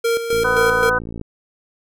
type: tone with tremolo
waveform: square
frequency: 463.5 Hz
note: A#4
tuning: 10 cents flat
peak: -16 dBFS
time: 0.04-0.9 s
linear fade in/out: 10 ms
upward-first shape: square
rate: 3.8 Hz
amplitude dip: 60%
type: click train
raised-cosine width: 3 ms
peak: -18 dBFS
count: 51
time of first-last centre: 0.33-1.213 s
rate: 56.6 Hz
type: harmonic tone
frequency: 250 Hz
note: B3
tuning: 21 cents sharp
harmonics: 2 / 3 / 4 / 5 / 6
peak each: -21 / -30 / -23 / -23 / -18 dBFS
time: 0.44-0.99 s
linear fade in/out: 10 ms
effects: none